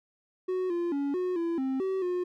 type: tone with pitch steps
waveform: triangle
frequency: 369.6 / 345.4 / 281.9 / 364.2 / 336.5 / 264.6 / 381.1 / 358.7 Hz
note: F#4 / F4 / C#4 / F#4 / E4 / C4 / G4 / F4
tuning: -2 / -19 / +29 / -27 / +36 / +20 / -49 / +46 cents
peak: -25 dBFS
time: 0.48-2.24 s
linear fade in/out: 10 ms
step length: 220 ms
effects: none